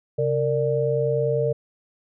sine tone cluster, 134.9 / 458.8 / 589 Hz, C#3 / A#4 / D5, -47 / -28 / +5 cents, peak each -25 / -22 / -25 dBFS, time 0.18-1.53 s, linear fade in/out 10 ms, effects none

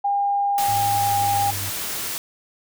sine tone, 805 Hz, G5, 46 cents sharp, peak -18 dBFS, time 0.04-1.51 s, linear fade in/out 10 ms
white noise, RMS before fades -28 dBFS, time 0.58-2.18 s, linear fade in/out 0 ms
triangle tone with pitch glide, 103.7 to 98.11 Hz, G#2 to G2, -2 to +2 cents, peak -28 dBFS, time 0.68-1.7 s, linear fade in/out 5 ms, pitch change -96 cents, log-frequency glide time 0.9-1.56 s
effects none

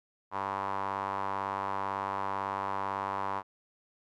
sawtooth tone with band-pass filter, 98 Hz, G2, in tune, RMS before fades -34 dBFS, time 0.31-3.43 s, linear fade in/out 50 ms, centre 1000 Hz, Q 4.3, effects none

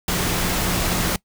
sine tone in noise, 177.9 Hz, F3, 32 cents sharp, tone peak -28 dBFS, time 0.08-1.16 s, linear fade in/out 2 ms, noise pink, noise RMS -22 dBFS, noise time 0.08-1.16 s, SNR -9 dB, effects noise-tail reverb RT60 0.1 s tail -22 dB re dry

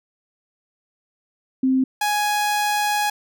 sine / sawtooth tone pair in turn, 261.6 / 832.9 Hz, C4 / G#5, 0 / +5 cents, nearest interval octave + minor sixth, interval 2005 cents, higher second, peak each -15 dBFS, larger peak neither, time 1.63-1.84 / 2.01-3.1 s, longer second, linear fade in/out 5 ms, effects none

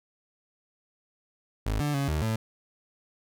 30% pulse tone with pitch steps, 52.9 / 146.9 / 139.2 / 76.4 / 110.9 Hz, G#1 / D3 / C#3 / D#2 / A2, +33 / +1 / +8 / -31 / +14 cents, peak -23 dBFS, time 1.66-2.36 s, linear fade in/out 5 ms, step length 140 ms, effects none

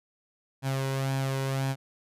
sawtooth tone with flanger, 134.6 Hz, C3, 49 cents sharp, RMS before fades -29 dBFS, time 0.62-1.76 s, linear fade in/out 50 ms, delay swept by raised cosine 1.2 to 2.06 ms, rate 1.9 Hz, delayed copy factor +0.5, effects resampled to 32000 Hz

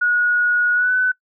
sine tone with pitch glide, 1453 to 1503.4 Hz, F#6 to F#6, -32 to +27 cents, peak -14 dBFS, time 0.01-1.12 s, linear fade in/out 10 ms, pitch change +59 cents, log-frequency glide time 0.74-0.93 s, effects noise-tail reverb RT60 0.1 s tail -23 dB re dry

